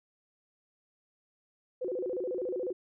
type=tone with vibrato; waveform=sine; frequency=430 Hz; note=A4; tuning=40 cents flat; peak=-31 dBFS; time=1.81-2.73 s; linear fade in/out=10 ms; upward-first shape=square; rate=14 Hz; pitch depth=280 cents each way; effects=none